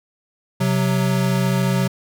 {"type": "tone pair together", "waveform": "square", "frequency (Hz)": [130.81, 184.99], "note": ["C3", "F#3"], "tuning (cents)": [0, 0], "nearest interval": "tritone", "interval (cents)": 600, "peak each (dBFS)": -20, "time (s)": [0.6, 1.88], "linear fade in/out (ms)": 10, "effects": []}